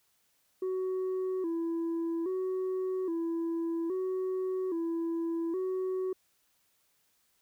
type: tone with vibrato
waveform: sine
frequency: 352.6 Hz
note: F4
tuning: 17 cents sharp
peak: -27 dBFS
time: 0.62-6.13 s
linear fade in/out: 5 ms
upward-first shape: square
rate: 0.61 Hz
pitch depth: 100 cents each way
effects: tanh soft clip ceiling -29 dBFS + white hiss -72 dBFS RMS until 7.41 s